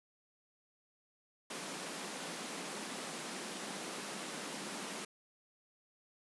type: high-pass noise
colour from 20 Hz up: pink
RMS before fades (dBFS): -43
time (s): 1.5-5.05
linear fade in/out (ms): 5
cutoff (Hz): 170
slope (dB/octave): 48
effects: resampled to 24000 Hz